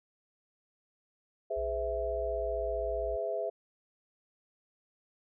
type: chord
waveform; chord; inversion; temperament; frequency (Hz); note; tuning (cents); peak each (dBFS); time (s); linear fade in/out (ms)
sine; Ab augmented; none; equal with one note detuned; 415.3 / 510.7 / 659.3; Ab4 / C5 / E5; 0 / -42 / 0; -37 / -37 / -33; 1.5-3.5; 10
type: tone with pitch glide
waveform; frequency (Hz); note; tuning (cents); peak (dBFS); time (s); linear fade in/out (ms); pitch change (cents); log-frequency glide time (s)
sine; 60.8 to 57.95; B1 to A#1; -26 to -10; -39; 1.56-3.17; 20; -84; 2.24-2.38
effects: none

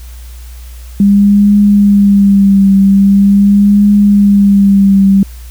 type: tone with vibrato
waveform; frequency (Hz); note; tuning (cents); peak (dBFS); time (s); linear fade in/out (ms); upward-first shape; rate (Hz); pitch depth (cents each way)
sine; 200; G3; +35; -3; 1-5.23; 2; triangle; 0.43; 44
effects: added 60 Hz sine -26 dBFS peak until 5.5 s + white hiss -40 dBFS RMS until 5.5 s

